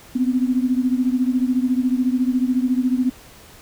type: beating tone pair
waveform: sine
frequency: 249.5 / 263.5 Hz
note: B3 / C4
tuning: +18 / +12 cents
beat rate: 14 Hz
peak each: -18 / -21 dBFS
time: 0.15-3.1 s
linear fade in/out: 10 ms
effects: pink hiss -45 dBFS RMS until 3.61 s